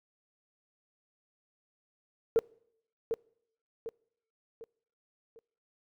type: tone with echo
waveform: sine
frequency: 454.9 Hz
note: A#4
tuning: 42 cents flat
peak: -19 dBFS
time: 2.36-2.39 s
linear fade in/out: 0 ms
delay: 750 ms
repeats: 4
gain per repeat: -8 dB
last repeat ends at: 5.39 s
effects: noise-tail reverb RT60 0.7 s tail -26 dB re dry + tanh soft clip ceiling -16 dBFS